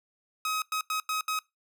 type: tone bursts at uneven times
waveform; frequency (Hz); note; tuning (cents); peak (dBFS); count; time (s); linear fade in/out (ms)
sawtooth; 1268; D#6; +32; -24; 5; 0.45-0.62 / 0.72-0.81 / 0.9-1 / 1.09-1.21 / 1.28-1.39; 2
effects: noise-tail reverb RT60 0.2 s tail -23 dB re dry